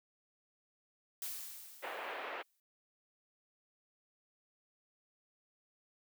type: noise with exponential decay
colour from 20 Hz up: blue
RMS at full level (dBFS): -40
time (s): 1.22-2.6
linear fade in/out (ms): 1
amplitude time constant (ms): 300
type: band-pass noise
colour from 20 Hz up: pink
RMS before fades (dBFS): -43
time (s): 1.82-2.43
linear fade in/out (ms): 20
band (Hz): 450 to 2700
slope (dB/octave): 24
effects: none